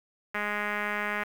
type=tone with low-pass filter; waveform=5% pulse; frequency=207.7 Hz; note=G#3; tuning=in tune; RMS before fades=-31 dBFS; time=0.34-1.24 s; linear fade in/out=10 ms; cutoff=2000 Hz; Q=2.3; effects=8-bit